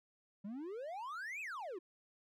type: exponential two-way sweep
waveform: triangle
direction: up then down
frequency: 190.1 to 2637 to 331.6 Hz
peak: -40 dBFS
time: 0.44-1.79 s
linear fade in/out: 10 ms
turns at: 1.41 s
effects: none